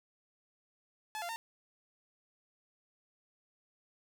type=tone with pitch steps; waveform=sawtooth; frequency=862 / 693 / 911 Hz; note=A5 / F5 / A#5; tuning=-36 / -14 / -40 cents; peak=-34 dBFS; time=1.15-1.36 s; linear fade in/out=0 ms; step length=70 ms; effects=none